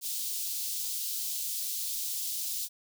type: high-pass noise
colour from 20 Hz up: white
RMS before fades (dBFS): -34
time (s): 0.01-2.69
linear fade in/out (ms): 50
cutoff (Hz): 3600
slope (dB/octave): 24
effects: none